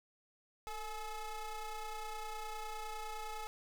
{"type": "ring-modulated tone", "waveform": "35% pulse", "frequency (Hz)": 431.9, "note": "A4", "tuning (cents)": -32, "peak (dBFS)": -36, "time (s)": [0.67, 3.47], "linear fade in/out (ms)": 0, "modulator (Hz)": 417, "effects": []}